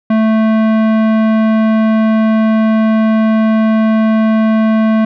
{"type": "tone with tanh clipping", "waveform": "sine", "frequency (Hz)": 220, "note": "A3", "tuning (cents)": 0, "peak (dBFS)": -10, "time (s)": [0.1, 5.05], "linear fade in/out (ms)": 5, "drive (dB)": 17, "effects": []}